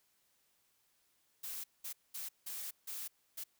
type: noise bursts at uneven times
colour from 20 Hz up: blue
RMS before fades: -43 dBFS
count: 6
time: 1.43-1.64 / 1.84-1.93 / 2.14-2.29 / 2.46-2.71 / 2.87-3.08 / 3.37-3.44 s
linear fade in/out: 10 ms
effects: white hiss -75 dBFS RMS until 3.59 s